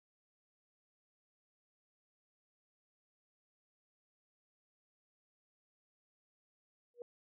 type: tone with exponential growth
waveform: sine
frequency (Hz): 480.9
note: B4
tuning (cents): -46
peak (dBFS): -39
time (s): 6.94-7.02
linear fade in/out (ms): 1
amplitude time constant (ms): 17
effects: none